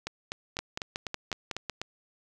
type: two click trains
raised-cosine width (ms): 0.2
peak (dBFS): -15 / -16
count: 7 / 8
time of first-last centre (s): 0.59-1.697 / 0.07-1.816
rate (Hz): 5.42 / 4.01
effects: none